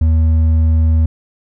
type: tone with hard clipping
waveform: sine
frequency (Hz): 80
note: D#2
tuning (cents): +49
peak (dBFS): -10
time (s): 0.01-1.06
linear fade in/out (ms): 5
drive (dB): 4
effects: none